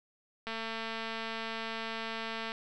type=click train; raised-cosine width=0.3 ms; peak=-22 dBFS; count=462; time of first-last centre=0.47-2.519 s; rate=225 Hz; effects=none